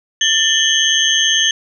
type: tone cluster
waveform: sine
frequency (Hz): 1784 / 2996 / 3134 / 3303 / 6300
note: A6 / F#7 / G7 / G#7 / G8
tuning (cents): +23 / +21 / -1 / -10 / +8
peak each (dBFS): -18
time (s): 0.21-1.51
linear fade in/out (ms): 2
effects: none